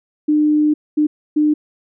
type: tone bursts at uneven times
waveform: sine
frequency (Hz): 301.4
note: D4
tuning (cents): +45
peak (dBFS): -11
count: 3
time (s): 0.28-0.74 / 0.97-1.07 / 1.36-1.54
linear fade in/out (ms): 10
effects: none